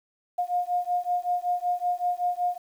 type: beating tone pair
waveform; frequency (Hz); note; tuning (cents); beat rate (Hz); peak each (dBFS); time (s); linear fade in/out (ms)
sine; 710 / 715.3; F5 / F5; +28 / +41; 5.3; -27; 0.38-2.58; 10
effects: 9-bit

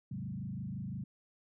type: tone with frequency modulation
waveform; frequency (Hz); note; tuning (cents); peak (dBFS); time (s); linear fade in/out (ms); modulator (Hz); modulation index
sine; 159.1; D#3; +39; -37; 0.11-1.04; 5; 25.8; 2.1
effects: none

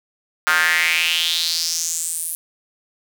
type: tone with high-pass filter sweep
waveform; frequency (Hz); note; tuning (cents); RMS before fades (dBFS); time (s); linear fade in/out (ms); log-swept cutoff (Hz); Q
square; 82.8; E2; +8; -20; 0.47-2.35; 0; 1400 to 11000; 4.5
effects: none

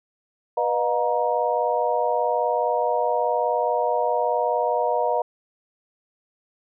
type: tone cluster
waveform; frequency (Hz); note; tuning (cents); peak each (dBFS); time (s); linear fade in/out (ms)
sine; 489.2 / 614 / 713 / 942; B4 / D#5 / F5 / A#5; -16 / -23 / +36 / +18; -25; 0.57-5.22; 5
effects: none

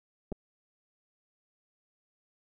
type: clicks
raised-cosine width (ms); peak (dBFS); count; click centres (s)
2; -24; 2; 0.319 / 0.324
effects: none

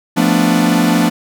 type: chord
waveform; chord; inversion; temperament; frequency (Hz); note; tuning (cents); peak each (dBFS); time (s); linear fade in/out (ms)
45% pulse; B half-diminished seventh; second; equal with one note detuned; 174.61 / 222 / 246.9 / 293.7; F3 / A3 / B3 / D4; 0 / +16 / 0 / 0; -16; 0.16-1.1; 20
effects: none

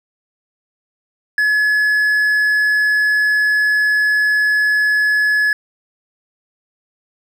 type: tone with hard clipping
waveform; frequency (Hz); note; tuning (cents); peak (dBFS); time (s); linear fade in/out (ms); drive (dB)
triangle; 1702; G#6; +42; -13; 1.38-5.53; 2; 6
effects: none

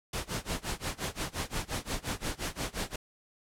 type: noise with tremolo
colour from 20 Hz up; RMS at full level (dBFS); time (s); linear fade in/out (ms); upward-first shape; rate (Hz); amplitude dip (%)
pink; -32; 0.13-2.96; 5; sine; 5.7; 95
effects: low-pass 11000 Hz 12 dB/octave

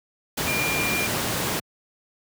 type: tone in noise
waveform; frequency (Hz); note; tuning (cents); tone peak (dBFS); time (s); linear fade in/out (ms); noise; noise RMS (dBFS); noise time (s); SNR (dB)
sine; 2394; D7; +33; -25; 0.47-1.07; 10; pink; -25; 0.37-1.6; -3
effects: high-pass 100 Hz 12 dB/octave

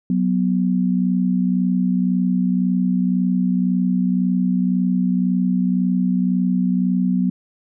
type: tone pair together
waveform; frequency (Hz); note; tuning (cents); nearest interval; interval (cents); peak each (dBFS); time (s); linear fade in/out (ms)
sine; 185 / 246.9; F#3 / B3; 0 / 0; perfect fourth; 500; -17 / -20; 0.1-7.3; 2
effects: none

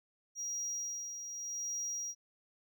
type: tone with tremolo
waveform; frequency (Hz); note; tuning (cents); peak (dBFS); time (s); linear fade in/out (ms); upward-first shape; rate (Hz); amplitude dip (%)
triangle; 5720; F8; +41; -34; 0.35-2.15; 50; sine; 0.86; 50
effects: none

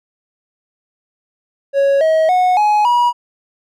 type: tone with pitch steps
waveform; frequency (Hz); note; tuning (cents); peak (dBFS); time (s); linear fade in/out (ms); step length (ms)
triangle; 554.4 / 636.8 / 731.5 / 840.3 / 965.3; C#5 / D#5 / F#5 / G#5 / B5; 0 / +40 / -20 / +20 / -40; -8; 1.73-3.13; 50; 280
effects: none

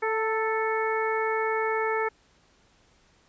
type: harmonic tone with a mistuned harmonic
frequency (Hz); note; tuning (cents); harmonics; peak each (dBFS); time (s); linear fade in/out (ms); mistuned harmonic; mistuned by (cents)
440; A4; 0; 1 / 2 / 3 / 4 / 5; -27 / -30 / -32 / -33 / -34; 0.02-2.09; 10; 2; +23
effects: pink hiss -62 dBFS RMS until 3.28 s + resampled to 16000 Hz

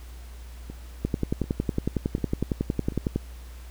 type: two click trains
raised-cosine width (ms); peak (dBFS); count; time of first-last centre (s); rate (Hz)
3; -24 / -11; 4 / 24; 0.7-2.922 / 1.05-3.16; 1.35 / 10.9
effects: added 60 Hz sine -39 dBFS peak until 3.7 s + pink hiss -52 dBFS RMS until 3.7 s

